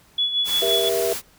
sine tone with tremolo, 3404 Hz, G#7, 42 cents sharp, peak -17 dBFS, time 0.18-0.89 s, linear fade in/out 5 ms, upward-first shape sine, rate 5.8 Hz, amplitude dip 60%
white noise, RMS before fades -29 dBFS, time 0.44-1.22 s, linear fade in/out 50 ms
sine chord, E diminished, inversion first, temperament just, 395.6 / 474.7 / 659.3 Hz, G4 / Bb4 / E5, +16 / +31 / 0 cents, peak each -24 dBFS, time 0.62-1.13 s, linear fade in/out 2 ms
effects pink hiss -55 dBFS RMS until 1.38 s

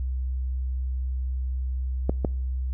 clicks, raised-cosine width 2 ms, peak -10 dBFS, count 2, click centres 2.095 / 2.248 s, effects noise-tail reverb RT60 0.7 s tail -26 dB re dry + added 64 Hz sine -25 dBFS peak until 2.73 s

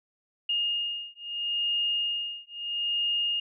sine beating tone pair, 2840 / 2840.76 Hz, F7 / F7, +28 / +29 cents, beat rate 0.76 Hz, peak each -30 dBFS, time 0.49-3.4 s, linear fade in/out 5 ms, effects none

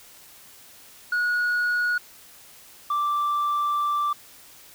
sine tone pair in turn, 1454 / 1173.2 Hz, F#6 / D6, -31 / -2 cents, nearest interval major third, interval 371 cents, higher first, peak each -18 / -19 dBFS, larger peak first, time 1.12-1.98 / 2.9-4.13 s, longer second, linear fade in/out 5 ms, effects tanh soft clip ceiling -20 dBFS + white hiss -49 dBFS RMS until 4.74 s

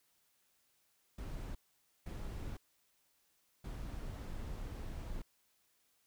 brown noise bursts at uneven times, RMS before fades -43 dBFS, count 3, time 1.18-1.55 / 2.06-2.57 / 3.64-5.22 s, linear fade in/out 5 ms, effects white hiss -75 dBFS RMS until 6.06 s

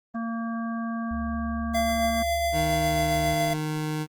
harmonic tone, 229.1 Hz, A#3, 30 cents flat, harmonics 1 / 3 / 5 / 7, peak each -28 / -38 / -37 / -41 dBFS, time 0.14-2.23 s, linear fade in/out 10 ms
sine tone with vibrato, 70.7 Hz, C#2, 35 cents sharp, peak -32 dBFS, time 1.11-3.34 s, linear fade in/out 0 ms, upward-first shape sine, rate 1.8 Hz, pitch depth 9 cents each way
square tone with tremolo, 683 Hz, F5, 39 cents flat, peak -23 dBFS, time 1.74-3.54 s, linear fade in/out 10 ms, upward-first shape triangle, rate 7.3 Hz, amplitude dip 30%
25% pulse tone with pitch glide, 155.56 to 153.95 Hz, D#3 to D#3, 0 to -18 cents, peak -23 dBFS, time 2.52-4.07 s, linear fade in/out 50 ms, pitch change -18 cents, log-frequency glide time 2.78-3.04 s
effects Opus 32 kbps

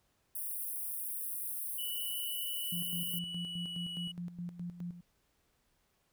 white high-pass noise, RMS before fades -39 dBFS, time 0.35-3.19 s, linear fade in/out 5 ms, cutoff 9000 Hz, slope 96 dB/octave
triangle tone with pitch glide, 2960 to 2931 Hz, F#7 to F#7, 0 to -17 cents, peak -38 dBFS, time 1.78-4.12 s, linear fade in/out 10 ms, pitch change -17 cents, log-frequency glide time 2.84-3.97 s
sine tone with tremolo, 174.61 Hz, F3, in tune, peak -37 dBFS, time 2.72-5.01 s, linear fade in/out 5 ms, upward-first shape square, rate 4.8 Hz, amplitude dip 70%
effects pink hiss -75 dBFS RMS until 6.12 s

